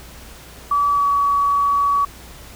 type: tone with pitch glide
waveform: sine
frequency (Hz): 1148 to 1133.5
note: D6 to C#6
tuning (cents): -40 to +38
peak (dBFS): -14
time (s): 0.71-2.05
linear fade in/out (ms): 5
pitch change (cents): -22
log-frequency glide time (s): 0.91-1.08
effects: added 60 Hz sine -42 dBFS peak until 2.55 s + pink hiss -41 dBFS RMS until 2.55 s